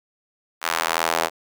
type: tone with high-pass filter sweep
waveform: sawtooth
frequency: 82.41 Hz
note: E2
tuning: in tune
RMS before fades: -23 dBFS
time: 0.61-1.3 s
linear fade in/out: 50 ms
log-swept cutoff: 1200 to 660 Hz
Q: 1.2
effects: none